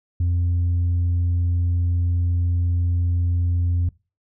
sine tone, 87.2 Hz, F2, 2 cents flat, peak -15 dBFS, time 0.2-3.89 s, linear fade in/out 5 ms, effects noise-tail reverb RT60 0.3 s tail -24 dB re dry + tanh soft clip ceiling -16 dBFS

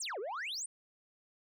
sine exponential two-way sweep, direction down then up, 9397 to 365.1 to 9397 Hz, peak -34 dBFS, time 0-0.66 s, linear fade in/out 5 ms, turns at 0.19 s, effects tanh soft clip ceiling -36 dBFS

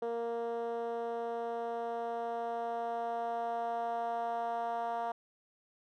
10% pulse tone with band-pass filter sweep, 233.1 Hz, A#3, in tune, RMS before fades -36 dBFS, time 0.02-5.12 s, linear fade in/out 5 ms, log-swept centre 500 to 770 Hz, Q 3.3, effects none

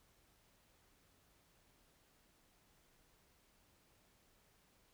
silence, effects pink hiss -72 dBFS RMS until 4.93 s

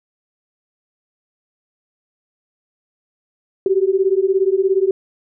sine beating tone pair, 375.6 / 392.6 Hz, F#4 / G4, +26 / +3 cents, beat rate 17 Hz, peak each -16 dBFS, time 3.66-4.91 s, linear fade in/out 2 ms, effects none

